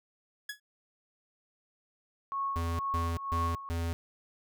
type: tone with exponential decay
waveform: sawtooth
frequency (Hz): 1684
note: G#6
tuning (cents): +24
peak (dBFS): -29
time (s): 0.49-0.6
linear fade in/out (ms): 5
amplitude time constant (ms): 23
type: tone with tremolo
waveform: sine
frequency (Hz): 1100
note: C#6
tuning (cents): -14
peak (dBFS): -29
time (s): 2.32-3.69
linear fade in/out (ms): 0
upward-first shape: sine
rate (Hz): 2.1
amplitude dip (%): 75
type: tone bursts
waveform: square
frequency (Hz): 84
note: E2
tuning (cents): +33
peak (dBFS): -31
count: 4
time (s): 2.56-3.93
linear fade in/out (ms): 0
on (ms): 230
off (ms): 150
effects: none